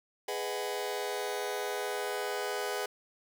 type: chord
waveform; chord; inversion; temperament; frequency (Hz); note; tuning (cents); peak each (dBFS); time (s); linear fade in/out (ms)
sawtooth; G# minor seventh; none; just; 415.3 / 498.4 / 623 / 747.5; G#4 / B4 / D#5 / F#5; 0 / +16 / +2 / +17; -32 / -34 / -37 / -36; 0.28-2.86; 5
effects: none